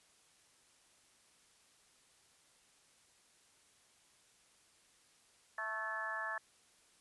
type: harmonic tone with a mistuned harmonic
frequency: 220 Hz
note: A3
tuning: in tune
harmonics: 3 / 4 / 5 / 6 / 7 / 8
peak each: -48 / -47 / -45 / -46 / -51 / -40 dBFS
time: 5.58-6.38 s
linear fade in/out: 2 ms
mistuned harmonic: 8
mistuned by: -29 cents
effects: white hiss -68 dBFS RMS until 7 s + resampled to 24000 Hz